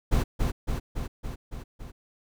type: noise with echo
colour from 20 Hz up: brown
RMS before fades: -22 dBFS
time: 0.11-0.24 s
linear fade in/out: 20 ms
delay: 280 ms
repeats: 6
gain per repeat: -3 dB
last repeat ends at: 1.92 s
effects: none